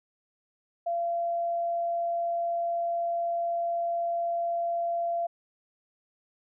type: tone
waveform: sine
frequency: 684 Hz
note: F5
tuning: 36 cents flat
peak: -26 dBFS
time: 0.86-5.27 s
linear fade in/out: 10 ms
effects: none